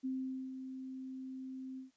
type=tone with ADSR envelope; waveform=sine; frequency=261.4 Hz; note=C4; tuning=1 cent flat; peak=-34 dBFS; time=0.03-1.91 s; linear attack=23 ms; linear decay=460 ms; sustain=-8 dB; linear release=130 ms; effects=white hiss -75 dBFS RMS until 1.96 s + resampled to 16000 Hz